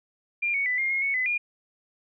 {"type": "tone with pitch steps", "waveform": "sine", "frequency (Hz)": [2396, 2226, 1994, 2124, 2151, 2214, 2018, 2424], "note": ["D7", "C#7", "B6", "C7", "C7", "C#7", "B6", "D#7"], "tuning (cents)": [34, 7, 16, 25, 47, -3, 37, -46], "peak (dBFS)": -23, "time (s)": [0.42, 1.38], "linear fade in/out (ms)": 10, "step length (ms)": 120, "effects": []}